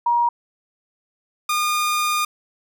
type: tone pair in turn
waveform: sine / sawtooth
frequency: 950 / 1216.7 Hz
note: A#5 / D#6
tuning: +33 / -39 cents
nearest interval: major third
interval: 428 cents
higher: second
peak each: -15 dBFS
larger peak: neither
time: 0.06-0.29 / 1.49-2.25 s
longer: second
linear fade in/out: 5 ms
effects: none